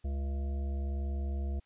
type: harmonic tone with a mistuned harmonic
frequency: 69.3 Hz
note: C#2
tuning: in tune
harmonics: 1 / 3 / 5 / 7 / 9 / 10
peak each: -31 / -45 / -49 / -54 / -56 / -53 dBFS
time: 0.04-1.6 s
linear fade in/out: 10 ms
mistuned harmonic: 10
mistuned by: -20 cents
effects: white hiss -71 dBFS RMS until 1.65 s + resampled to 8000 Hz